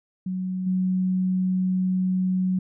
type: tone with level steps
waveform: sine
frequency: 185.3 Hz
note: F#3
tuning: 3 cents sharp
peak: -25 / -20 dBFS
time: 0.26-2.59 s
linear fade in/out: 5 ms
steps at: 0.66 s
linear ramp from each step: 10 ms
effects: none